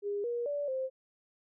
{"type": "tone with pitch steps", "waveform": "sine", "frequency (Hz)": [407.1, 476.5, 578, 524], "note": ["G#4", "A#4", "D5", "C5"], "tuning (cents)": [-35, 38, -28, 2], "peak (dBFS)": -31, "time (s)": [0.02, 0.9], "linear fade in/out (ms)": 50, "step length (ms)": 220, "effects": []}